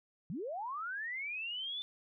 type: linear sweep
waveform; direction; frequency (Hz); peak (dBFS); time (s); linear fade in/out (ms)
sine; up; 139 to 3550; -37; 0.3-1.82; 0
effects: none

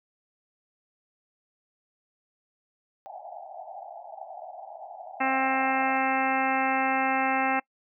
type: band-pass noise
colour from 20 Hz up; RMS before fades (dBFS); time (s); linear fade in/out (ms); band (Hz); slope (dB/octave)
pink; -42; 3.06-5.97; 0; 640 to 830; 96
type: harmonic tone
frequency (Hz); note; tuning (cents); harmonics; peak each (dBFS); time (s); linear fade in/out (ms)
264.8; C4; +21; 1 / 2 / 3 / 4 / 5 / 6 / 7 / 8 / 9 / 10; -31 / -35 / -26 / -34 / -33 / -35 / -35 / -33 / -41 / -34; 5.2-7.6; 10
effects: noise-tail reverb RT60 0.1 s tail -24 dB re dry

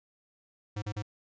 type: tone bursts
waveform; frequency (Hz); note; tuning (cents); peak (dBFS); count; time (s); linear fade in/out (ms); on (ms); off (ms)
square; 104.7; G#2; +15; -33; 3; 0.76-1.024; 10; 62; 39
effects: resampled to 16000 Hz

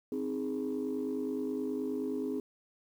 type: chord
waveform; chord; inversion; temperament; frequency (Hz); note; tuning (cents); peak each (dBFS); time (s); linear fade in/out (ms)
sine; Ab major; first; equal; 261.6 / 311.1 / 415.3; C4 / Eb4 / Ab4; 0 / 0 / 0; -34 / -37 / -35; 0.12-2.4; 2
effects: tanh soft clip ceiling -26 dBFS + 10-bit

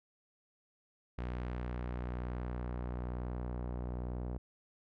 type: tone with low-pass filter sweep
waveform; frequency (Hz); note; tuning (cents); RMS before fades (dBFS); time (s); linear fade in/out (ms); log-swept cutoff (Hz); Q
sawtooth; 61.1; B1; -18; -39; 1.18-4.38; 5; 2400 to 730; 0.85
effects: none

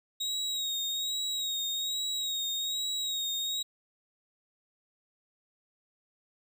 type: tone with vibrato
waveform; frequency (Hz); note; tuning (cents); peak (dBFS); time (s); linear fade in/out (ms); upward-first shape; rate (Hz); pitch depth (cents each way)
35% pulse; 3784; A#7; +25; -29; 0.2-3.63; 10; sine; 1.2; 41
effects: none

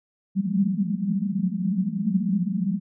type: band-pass noise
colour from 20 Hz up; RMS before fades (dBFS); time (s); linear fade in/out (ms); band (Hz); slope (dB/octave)
white; -24; 0.35-2.8; 50; 180 to 210; 96
effects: none

